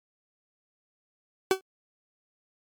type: tone with exponential decay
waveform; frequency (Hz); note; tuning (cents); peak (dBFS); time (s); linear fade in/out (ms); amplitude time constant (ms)
40% pulse; 380; F#4; +46; -15; 1.51-1.61; 1; 21
effects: MP3 96 kbps